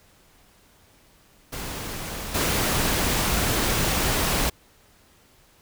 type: noise with level steps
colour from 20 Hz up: pink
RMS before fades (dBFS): -33 / -23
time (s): 1.52-4.5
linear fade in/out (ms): 10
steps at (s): 2.34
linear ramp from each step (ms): 10
effects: pink hiss -57 dBFS RMS until 5.61 s